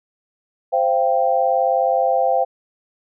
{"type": "chord", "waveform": "sine", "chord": "C suspended fourth", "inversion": "none", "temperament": "equal with one note detuned", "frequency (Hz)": [523.3, 684.9, 784], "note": ["C5", "F5", "G5"], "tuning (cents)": [0, -34, 0], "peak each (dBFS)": [-19, -19, -19], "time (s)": [0.72, 2.45], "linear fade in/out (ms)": 20, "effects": []}